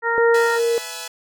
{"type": "harmonic tone", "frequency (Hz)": 464.1, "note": "A#4", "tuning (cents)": -8, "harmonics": [1, 2, 3, 4], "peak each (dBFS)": [-23, -23, -23, -23], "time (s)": [0.02, 0.6], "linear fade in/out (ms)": 50}
{"type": "tone", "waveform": "sine", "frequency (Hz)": 466.2, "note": "A#4", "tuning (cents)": 0, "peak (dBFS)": -16, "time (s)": [0.18, 0.78], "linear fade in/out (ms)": 0}
{"type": "chord", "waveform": "5% pulse", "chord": "E major", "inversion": "second", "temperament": "equal with one note detuned", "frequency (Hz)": [493.9, 659.3, 852], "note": ["B4", "E5", "G#5"], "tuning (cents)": [0, 0, 44], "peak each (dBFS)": [-23, -23, -21], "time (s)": [0.34, 1.08], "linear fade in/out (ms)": 5}
{"effects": []}